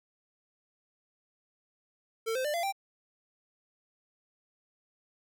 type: tone with pitch steps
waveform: square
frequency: 450.7 / 517.7 / 594.7 / 683.1 / 784.7 Hz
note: A4 / C5 / D5 / F5 / G5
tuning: +42 / -18 / +22 / -38 / +2 cents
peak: -30 dBFS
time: 2.26-2.725 s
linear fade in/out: 20 ms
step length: 93 ms
effects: none